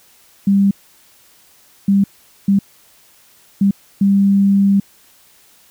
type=tone bursts at uneven times; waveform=sine; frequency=198 Hz; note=G3; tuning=18 cents sharp; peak=-9 dBFS; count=5; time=0.47-0.71 / 1.88-2.04 / 2.48-2.59 / 3.61-3.71 / 4.01-4.8 s; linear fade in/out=5 ms; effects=white hiss -50 dBFS RMS until 5.7 s